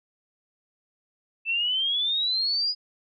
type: exponential sweep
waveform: sine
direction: up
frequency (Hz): 2637 to 4978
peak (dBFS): -22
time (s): 1.45-2.75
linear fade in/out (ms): 50
effects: MP3 96 kbps